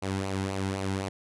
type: tone with flanger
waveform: sawtooth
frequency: 96.5 Hz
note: G2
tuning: 27 cents flat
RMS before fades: -31 dBFS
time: 0.02-1.09 s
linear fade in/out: 10 ms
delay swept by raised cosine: 0.57 to 1.77 ms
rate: 3.9 Hz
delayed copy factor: -0.6
effects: resampled to 24000 Hz